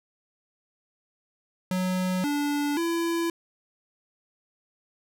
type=tone with pitch steps; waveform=square; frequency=184.3 / 290 / 336 Hz; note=F#3 / D4 / E4; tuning=-7 / -22 / +33 cents; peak=-25 dBFS; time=1.71-3.3 s; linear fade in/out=2 ms; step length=530 ms; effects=none